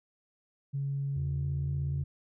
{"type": "tone", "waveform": "sine", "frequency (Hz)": 139.1, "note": "C#3", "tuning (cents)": 6, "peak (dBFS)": -29, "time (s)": [0.73, 2.04], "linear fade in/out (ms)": 20}
{"type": "tone with vibrato", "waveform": "sine", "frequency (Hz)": 82.41, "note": "E2", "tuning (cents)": 0, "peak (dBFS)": -33, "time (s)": [1.16, 2.04], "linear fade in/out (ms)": 5, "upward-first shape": "square", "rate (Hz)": 4, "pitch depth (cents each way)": 32}
{"effects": ["tanh soft clip ceiling -24 dBFS"]}